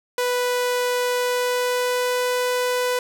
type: tone with pitch glide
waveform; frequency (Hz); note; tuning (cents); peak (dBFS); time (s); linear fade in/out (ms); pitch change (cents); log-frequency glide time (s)
sawtooth; 493.9 to 497; B4 to B4; 0 to +11; -16; 0.18-2.99; 2; +11; 1.15-2.25
effects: none